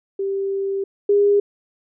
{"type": "tone pair in turn", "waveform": "sine", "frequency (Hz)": [392, 406.4], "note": ["G4", "G#4"], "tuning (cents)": [0, -38], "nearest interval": "minor second", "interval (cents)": 62, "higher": "second", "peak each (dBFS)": [-20, -12], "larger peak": "second", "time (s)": [[0.19, 0.84], [1.09, 1.4]], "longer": "first", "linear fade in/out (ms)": 5, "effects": []}